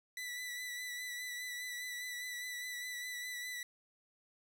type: tone with vibrato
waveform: sawtooth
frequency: 1975.5 Hz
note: B6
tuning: in tune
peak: -37 dBFS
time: 0.17-3.63 s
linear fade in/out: 2 ms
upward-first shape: sine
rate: 4.9 Hz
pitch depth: 25 cents each way
effects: none